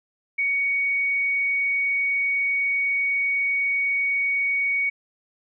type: tone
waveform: sine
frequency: 2238 Hz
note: C#7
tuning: 16 cents sharp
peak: -20 dBFS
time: 0.38-4.9 s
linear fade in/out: 10 ms
effects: none